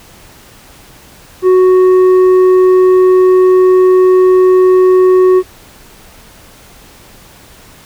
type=tone with tanh clipping; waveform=sine; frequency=370 Hz; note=F#4; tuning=in tune; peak=-5 dBFS; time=1.42-5.43 s; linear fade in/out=50 ms; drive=6 dB; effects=pink hiss -39 dBFS RMS until 7.85 s